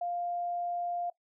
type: tone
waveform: sine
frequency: 700 Hz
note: F5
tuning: 4 cents sharp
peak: -31 dBFS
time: 0.01-1.1 s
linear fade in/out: 5 ms
effects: noise-tail reverb RT60 0.1 s tail -18 dB re dry